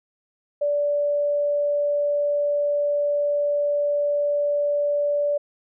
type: tone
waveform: sine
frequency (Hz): 581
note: D5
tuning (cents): -19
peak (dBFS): -19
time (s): 0.61-5.38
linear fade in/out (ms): 10
effects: none